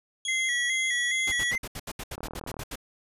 25% pulse tone with pitch glide, 3322 to 3353 Hz, G#7 to G#7, 0 to +16 cents, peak -26 dBFS, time 0.25-1.51 s, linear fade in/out 2 ms, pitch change +16 cents, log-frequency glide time 0.76-0.97 s
triangle tone with vibrato, 2005 Hz, B6, 26 cents sharp, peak -24 dBFS, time 0.28-1.58 s, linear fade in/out 5 ms, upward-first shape square, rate 2.4 Hz, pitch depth 56 cents each way
pink noise bursts, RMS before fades -36 dBFS, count 13, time 1.27-2.757 s, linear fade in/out 5 ms, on 47 ms, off 73 ms
click train, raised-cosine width 1 ms, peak -24 dBFS, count 17, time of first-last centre 2.18-2.593 s, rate 38.7 Hz
effects resampled to 32000 Hz

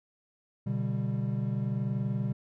triangle chord, G major, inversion first, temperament equal with one note detuned, 123.47 / 144.14 / 196 Hz, B2 / D3 / G3, 0 / -32 / 0 cents, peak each -29 / -32 / -31 dBFS, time 0.66-2.33 s, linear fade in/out 10 ms, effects none

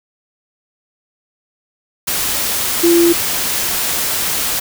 sine tone in noise, 340.9 Hz, F4, 42 cents flat, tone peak -8 dBFS, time 2.83-3.13 s, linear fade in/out 10 ms, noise white, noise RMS -18 dBFS, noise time 2.07-4.6 s, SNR +7 dB, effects none

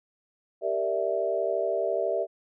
sine chord, E half-diminished seventh, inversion first, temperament equal, 392 / 466.2 / 587.3 / 659.3 Hz, G4 / Bb4 / D5 / E5, 0 / 0 / 0 / 0 cents, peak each -31 / -32 / -30 / -28 dBFS, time 0.61-2.27 s, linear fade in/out 50 ms, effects none

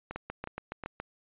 two click trains, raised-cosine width 0.5 ms, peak -21 / -23 dBFS, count 7 / 3, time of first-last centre 0.16-1 / 0.11-0.837 s, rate 7.14 / 2.75 Hz, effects resampled to 8000 Hz

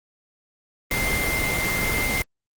sine tone in noise, 2093 Hz, C7, in tune, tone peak -24 dBFS, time 0.91-2.22 s, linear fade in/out 2 ms, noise pink, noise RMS -25 dBFS, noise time 0.91-2.22 s, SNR -2 dB, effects Opus 24 kbps

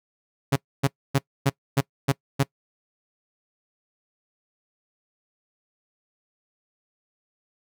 sawtooth tone bursts, 137.9 Hz, C#3, 9 cents flat, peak -13 dBFS, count 7, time 0.52-2.434 s, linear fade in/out 10 ms, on 42 ms, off 270 ms, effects noise-tail reverb RT60 0.1 s tail -23 dB re dry

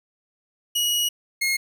sawtooth tone pair in turn, 2906 / 2153 Hz, F#7 / C7, -32 / +49 cents, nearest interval perfect fourth, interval 519 cents, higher first, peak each -17 dBFS, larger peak neither, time 0.75-1.09 / 1.41-1.57 s, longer first, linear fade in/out 10 ms, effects none

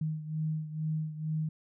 sine beating tone pair, 155.56 / 157.76 Hz, D#3 / D#3, 0 / +24 cents, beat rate 2.2 Hz, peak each -32 / -37 dBFS, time 0.01-1.49 s, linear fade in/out 5 ms, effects none

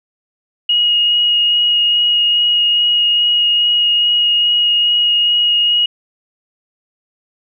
sine tone with vibrato, 2881 Hz, F#7, 47 cents flat, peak -10 dBFS, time 0.69-5.86 s, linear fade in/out 5 ms, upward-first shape sine, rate 2.4 Hz, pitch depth 9 cents each way, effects none

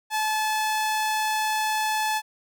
sawtooth tone, 864 Hz, A5, 32 cents flat, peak -19 dBFS, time 0.1-2.22 s, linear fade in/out 50 ms, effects none

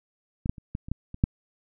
clicks, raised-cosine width 5 ms, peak -17 / -12 / -30 / -18 / -27 / -15 / -25 / -7 dBFS, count 8, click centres 0.459 / 0.495 / 0.582 / 0.751 / 0.885 / 0.916 / 1.144 / 1.239 s, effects none

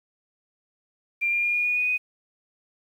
sine tone with pitch steps, 2382 / 2400 / 2418 / 2436 / 2455 / 2473 / 2492 Hz, D7 / D7 / D7 / D#7 / D#7 / D#7 / D#7, +24 / +37 / +50 / -37 / -24 / -11 / +2 cents, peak -21 dBFS, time 1.21-1.98 s, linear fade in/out 20 ms, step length 110 ms, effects 9-bit

